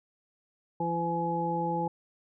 harmonic tone, 168.8 Hz, E3, 41 cents sharp, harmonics 1 / 2 / 3 / 5, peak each -33 / -35 / -35 / -30 dBFS, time 0.8-1.88 s, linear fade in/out 5 ms, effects none

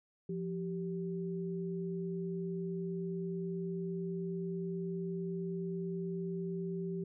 sine tone pair together, 173.5 / 388.7 Hz, F3 / G4, -11 / -15 cents, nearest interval octave + major second, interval 1396 cents, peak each -37 / -39 dBFS, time 0.29-7.04 s, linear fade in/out 5 ms, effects none

